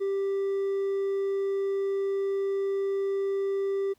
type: tone with hard clipping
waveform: triangle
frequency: 393 Hz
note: G4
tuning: 4 cents sharp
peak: -26 dBFS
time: 0-3.94 s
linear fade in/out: 20 ms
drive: 5 dB
effects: pink hiss -68 dBFS RMS until 3.98 s